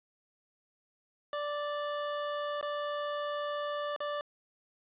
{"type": "tone with dropouts", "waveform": "25% pulse", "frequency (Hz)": 586, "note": "D5", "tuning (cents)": -4, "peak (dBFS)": -29, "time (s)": [1.33, 4.21], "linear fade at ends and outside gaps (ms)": 1, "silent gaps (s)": [[2.612, 2.627], [3.963, 4.004]], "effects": ["resampled to 8000 Hz", "11-bit"]}